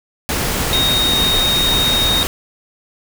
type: tone in noise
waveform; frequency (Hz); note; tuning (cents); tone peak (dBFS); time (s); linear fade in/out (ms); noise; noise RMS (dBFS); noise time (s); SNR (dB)
sine; 3724; A#7; -2; -14; 0.73-2.23; 0; pink; -19; 0.29-2.27; +2
effects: none